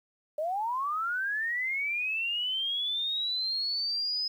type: linear sweep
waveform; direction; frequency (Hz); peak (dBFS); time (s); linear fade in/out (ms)
sine; up; 587.3 to 5080; -28; 0.38-4.28; 5
effects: 10-bit